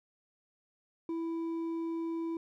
sine tone with hard clipping, 330.4 Hz, E4, 4 cents sharp, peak -34 dBFS, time 1.09-2.37 s, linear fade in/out 2 ms, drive 4 dB, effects none

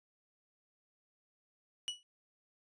40% pulse tone with exponential decay, 2937 Hz, F#7, 13 cents flat, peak -31 dBFS, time 1.88-2.03 s, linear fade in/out 0 ms, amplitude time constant 32 ms, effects noise-tail reverb RT60 0.1 s tail -24 dB re dry + resampled to 22050 Hz

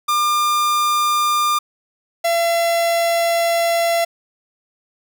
45% pulse tone pair in turn, 1200 / 677.6 Hz, D6 / E5, +37 / +48 cents, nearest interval minor seventh, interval 989 cents, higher first, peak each -15 dBFS, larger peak neither, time 0.08-1.59 / 2.24-4.05 s, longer second, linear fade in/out 10 ms, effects none

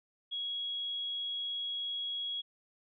sine tone, 3321 Hz, G#7, 1 cent flat, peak -34 dBFS, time 0.31-2.42 s, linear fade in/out 20 ms, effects none

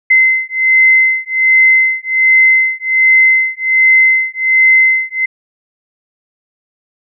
sine beating tone pair, 2060 / 2061.3 Hz, C7 / C7, -28 / -26 cents, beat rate 1.3 Hz, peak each -10 dBFS, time 0.1-5.26 s, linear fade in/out 10 ms, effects none

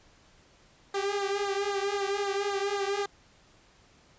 sawtooth tone with flanger, 400 Hz, G4, 35 cents sharp, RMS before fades -30 dBFS, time 0.94-3.06 s, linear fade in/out 5 ms, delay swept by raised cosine 0.35 to 3.65 ms, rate 3.8 Hz, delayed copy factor -0.85, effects pink hiss -60 dBFS RMS until 4.18 s + resampled to 16000 Hz

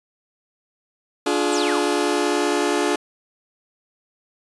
sawtooth chord, D diminished, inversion none, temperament just, 293.7 / 352.4 / 422.9 Hz, D4 / F4 / Ab4, 0 / +16 / +31 cents, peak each -19 dBFS, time 1.26-2.96 s, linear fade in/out 5 ms
sine exponential sweep, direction down, 9397 to 780 Hz, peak -27 dBFS, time 1.51-1.8 s, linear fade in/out 20 ms
effects resampled to 24000 Hz

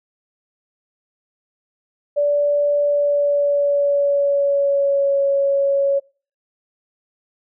sine tone with pitch glide, 580 to 556.1 Hz, D5 to C#5, -22 to +5 cents, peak -14 dBFS, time 2.16-6 s, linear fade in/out 20 ms, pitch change -73 cents, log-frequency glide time 2.82-5.21 s, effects noise-tail reverb RT60 0.4 s tail -25 dB re dry

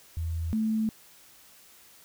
sine tone pair in turn, 82.41 / 219.4 Hz, E2 / A3, 0 / -5 cents, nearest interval octave + perfect fourth, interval 1695 cents, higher second, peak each -28 / -24 dBFS, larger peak second, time 0.17-0.53 / 0.53-0.89 s, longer neither, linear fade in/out 0 ms, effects white hiss -55 dBFS RMS until 2.04 s

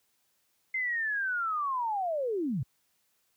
sine linear sweep, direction down, 2093 to 110 Hz, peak -28 dBFS, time 0.74-2.63 s, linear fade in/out 5 ms, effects white hiss -73 dBFS RMS until 3.36 s + high-pass 60 Hz 12 dB/octave

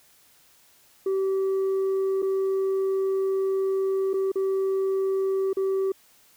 sine tone with dropouts, 385.3 Hz, G4, 30 cents flat, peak -19 dBFS, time 1.06-5.92 s, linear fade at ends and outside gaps 5 ms, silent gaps 2.221-2.226 / 4.133-4.139 / 4.318-4.356 / 5.531-5.569 s, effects tanh soft clip ceiling -21 dBFS + white hiss -58 dBFS RMS until 6.36 s

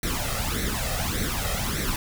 pink noise with flanger, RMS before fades -27 dBFS, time 0.03-1.96 s, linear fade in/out 2 ms, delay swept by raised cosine 0.5 to 1.6 ms, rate 1.7 Hz, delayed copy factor +0.75, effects none

